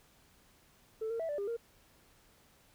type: tone with pitch steps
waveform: sine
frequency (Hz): 441.5 / 458.7 / 655 / 586 / 402.3 / 465.5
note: A4 / A#4 / E5 / D5 / G4 / A#4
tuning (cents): +6 / -28 / -11 / -4 / +45 / -2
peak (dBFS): -32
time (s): 1.01-1.568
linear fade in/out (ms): 10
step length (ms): 93
effects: tanh soft clip ceiling -31 dBFS + pink hiss -65 dBFS RMS until 2.74 s